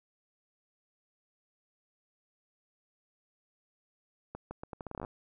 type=accelerating click train; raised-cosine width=1 ms; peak=-26 dBFS; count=14; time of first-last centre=4.35-5.049 s; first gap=160 ms; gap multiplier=0.78; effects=none